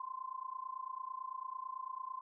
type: tone with amplitude modulation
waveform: sine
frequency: 1039 Hz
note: C6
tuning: 12 cents flat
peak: -37 dBFS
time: 0-2.21 s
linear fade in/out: 5 ms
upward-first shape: sine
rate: 29 Hz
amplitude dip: 90%
effects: none